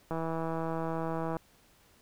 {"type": "click train", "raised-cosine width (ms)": 1, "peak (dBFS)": -21, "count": 206, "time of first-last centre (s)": [0.11, 1.368], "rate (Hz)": 163, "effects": ["pink hiss -63 dBFS RMS until 2.01 s"]}